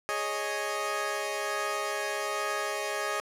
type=chord; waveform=15% pulse; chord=Ab suspended fourth; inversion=none; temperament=equal; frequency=415.3 / 554.4 / 622.3 Hz; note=Ab4 / Db5 / Eb5; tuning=0 / 0 / 0 cents; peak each=-28 / -29 / -27 dBFS; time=0.09-3.2 s; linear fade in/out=0 ms; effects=low-pass 12000 Hz 12 dB/octave